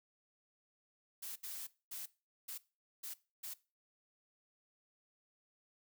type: noise bursts at uneven times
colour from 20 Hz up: blue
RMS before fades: -45 dBFS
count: 6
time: 1.22-1.36 / 1.43-1.67 / 1.91-2.06 / 2.48-2.58 / 3.03-3.14 / 3.43-3.54 s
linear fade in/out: 10 ms
effects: noise-tail reverb RT60 0.3 s tail -19 dB re dry